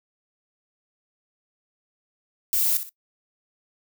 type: noise with echo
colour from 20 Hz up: violet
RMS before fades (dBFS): -22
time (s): 2.53-2.77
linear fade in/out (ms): 0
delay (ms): 61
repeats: 2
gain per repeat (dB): -10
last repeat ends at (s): 2.892
effects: noise-tail reverb RT60 0.1 s tail -19 dB re dry